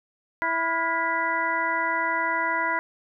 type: harmonic tone with a mistuned harmonic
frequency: 329.6 Hz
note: E4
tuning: in tune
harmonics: 1 / 2 / 3 / 4 / 5 / 6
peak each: -37 / -33 / -26 / -30 / -32 / -28 dBFS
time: 0.42-2.79 s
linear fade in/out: 0 ms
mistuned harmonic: 4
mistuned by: +130 cents
effects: none